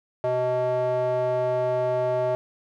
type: tone with band-pass filter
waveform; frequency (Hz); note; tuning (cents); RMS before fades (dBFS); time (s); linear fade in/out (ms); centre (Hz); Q
square; 126; B2; +35; -24; 0.24-2.35; 0; 630; 3.7
effects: none